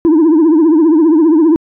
sine tone with vibrato, 318.9 Hz, D#4, 43 cents sharp, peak -3 dBFS, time 0.05-1.56 s, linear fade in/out 0 ms, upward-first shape triangle, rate 15 Hz, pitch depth 150 cents each way, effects tanh soft clip ceiling -4 dBFS

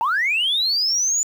sine linear sweep, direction up, 853 to 7040 Hz, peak -16 dBFS, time 0.01-1.23 s, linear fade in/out 0 ms, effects tanh soft clip ceiling -14 dBFS + 8-bit

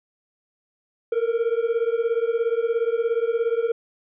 triangle beating tone pair, 454.4 / 471.4 Hz, A#4 / A#4, -44 / +19 cents, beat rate 17 Hz, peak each -21 dBFS, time 1.12-3.72 s, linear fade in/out 5 ms, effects resampled to 8000 Hz

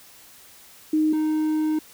sine / triangle tone pair in turn, 310 / 310 Hz, D#4 / D#4, -6 / -6 cents, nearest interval unison, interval 0 cents, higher neither, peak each -17 / -18 dBFS, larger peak first, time 0.93-1.13 / 1.13-1.79 s, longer second, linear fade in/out 5 ms, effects white hiss -49 dBFS RMS until 1.93 s

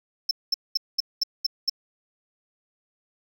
triangle tone bursts, 5320 Hz, E8, 15 cents sharp, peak -18 dBFS, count 7, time 0.29-1.697 s, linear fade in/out 5 ms, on 21 ms, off 210 ms, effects none

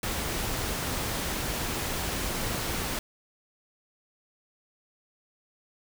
pink noise, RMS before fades -31 dBFS, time 0.03-2.99 s, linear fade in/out 2 ms, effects none

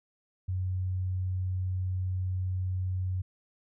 sine tone, 92.5 Hz, F#2, in tune, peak -28 dBFS, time 0.48-3.22 s, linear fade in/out 10 ms, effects none

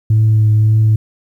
sine tone with vibrato, 108.5 Hz, A2, 24 cents flat, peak -6 dBFS, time 0.1-0.96 s, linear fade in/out 5 ms, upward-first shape triangle, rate 1.8 Hz, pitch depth 20 cents each way, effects tanh soft clip ceiling -5 dBFS + 8-bit

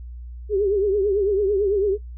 sine tone with vibrato, 400.7 Hz, G4, 38 cents sharp, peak -17 dBFS, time 0.49-1.98 s, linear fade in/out 50 ms, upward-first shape triangle, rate 9 Hz, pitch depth 120 cents each way, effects noise-tail reverb RT60 0.1 s tail -21 dB re dry + added 60 Hz sine -33 dBFS peak until 2.17 s

